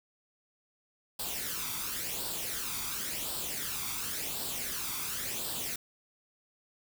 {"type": "noise with flanger", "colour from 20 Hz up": "white", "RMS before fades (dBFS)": -36, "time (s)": [1.19, 5.76], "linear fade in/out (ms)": 5, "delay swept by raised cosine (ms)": [0.23, 0.87], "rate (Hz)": 0.93, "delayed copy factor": 0.6, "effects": []}